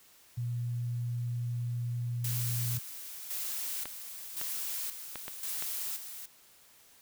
sine tone, 120 Hz, B2, 49 cents flat, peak -31 dBFS, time 0.37-2.79 s, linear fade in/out 10 ms
blue noise with tremolo, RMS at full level -36 dBFS, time 2.24-6.26 s, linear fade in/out 5 ms, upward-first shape square, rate 0.94 Hz, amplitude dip 60%
clicks, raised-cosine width 0.3 ms, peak -23 dBFS, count 5, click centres 3.856 / 4.414 / 5.157 / 5.281 / 5.624 s
effects white hiss -60 dBFS RMS until 7.01 s

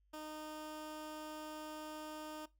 15% pulse tone, 307.7 Hz, D#4, 19 cents flat, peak -39 dBFS, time 0.13-2.46 s, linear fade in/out 10 ms, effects noise-tail reverb RT60 0.2 s tail -18 dB re dry + added 50 Hz sine -70 dBFS peak until 2.59 s

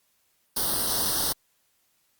white noise with comb filter, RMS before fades -26 dBFS, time 0.56-1.33 s, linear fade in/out 10 ms, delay 0.21 ms, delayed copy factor +1, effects white hiss -69 dBFS RMS until 2.19 s + Opus 48 kbps

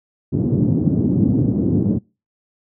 white band-pass noise, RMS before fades -17 dBFS, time 0.32-1.99 s, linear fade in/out 20 ms, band 100 to 280 Hz, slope 24 dB/octave, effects noise-tail reverb RT60 0.3 s tail -26 dB re dry

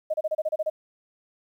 sine tone bursts, 622.3 Hz, D#5, in tune, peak -22 dBFS, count 9, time 0.1-0.7 s, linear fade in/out 10 ms, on 40 ms, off 30 ms, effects 10-bit

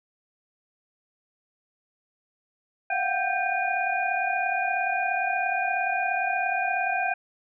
sine tone cluster, 696 / 728 / 765 / 1573 / 2443 Hz, F5 / F#5 / G5 / G6 / D#7, -6 / -28 / -42 / +6 / -32 cents, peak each -32 / -30 / -29 / -29 / -30 dBFS, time 2.9-7.14 s, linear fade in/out 5 ms, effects none

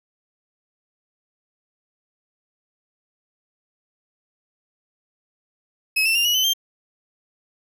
35% pulse tone with pitch steps, 2566 / 2677 / 2792 / 2912 / 3037 / 3168 Hz, E7 / E7 / F7 / F#7 / F#7 / G7, -47 / +26 / -1 / -28 / +44 / +18 cents, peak -15 dBFS, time 5.96-6.536 s, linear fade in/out 10 ms, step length 96 ms, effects none

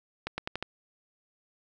accelerating click train, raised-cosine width 0.3 ms, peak -16 dBFS, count 5, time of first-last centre 0.27-0.626 s, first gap 110 ms, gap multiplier 0.86, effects none

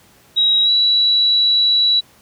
sine tone with pitch glide, 3834 to 3924 Hz, A#7 to B7, +48 to -12 cents, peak -11 dBFS, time 0.36-2.01 s, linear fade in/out 20 ms, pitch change +40 cents, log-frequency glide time 0.63-0.7 s, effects pink hiss -50 dBFS RMS until 2.21 s + high-pass 80 Hz 12 dB/octave

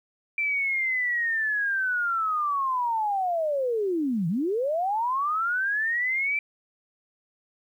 sine linear two-way sweep, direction down then up, 2349 to 155.56 to 2349 Hz, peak -23 dBFS, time 0.38-6.39 s, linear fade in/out 2 ms, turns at 4.28 s, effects 10-bit

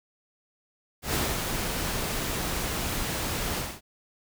pink noise with ADSR envelope, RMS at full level -26 dBFS, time 1.02-3.81 s, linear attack 120 ms, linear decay 230 ms, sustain -4 dB, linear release 240 ms, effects none

